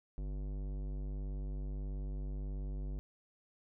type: tone with tanh clipping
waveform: sine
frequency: 49.22 Hz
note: G1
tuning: 8 cents sharp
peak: -39 dBFS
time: 0.18-2.99 s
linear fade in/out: 0 ms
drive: 17 dB
effects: none